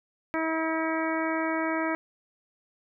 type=harmonic tone; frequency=321.6 Hz; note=E4; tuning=43 cents flat; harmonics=1 / 2 / 3 / 4 / 5 / 6 / 7; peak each=-29 / -32 / -34 / -35 / -36 / -37 / -37 dBFS; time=0.34-1.95 s; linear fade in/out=0 ms; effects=none